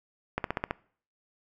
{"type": "slowing click train", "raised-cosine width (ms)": 0.5, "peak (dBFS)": -13, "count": 6, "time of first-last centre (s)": [0.38, 0.709], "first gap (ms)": 62, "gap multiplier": 1.03, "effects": ["noise-tail reverb RT60 0.5 s tail -22 dB re dry"]}